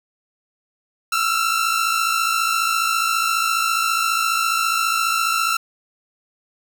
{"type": "tone pair together", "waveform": "sawtooth", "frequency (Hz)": [1316, 1370.7], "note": ["E6", "F6"], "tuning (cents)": [-3, -33], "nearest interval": "minor second", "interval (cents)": 70, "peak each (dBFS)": -17, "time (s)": [1.12, 5.57], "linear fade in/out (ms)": 5, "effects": []}